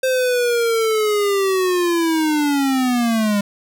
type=linear sweep; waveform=square; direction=down; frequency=523.3 to 200.5 Hz; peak=-16 dBFS; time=0.03-3.41 s; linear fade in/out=5 ms; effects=none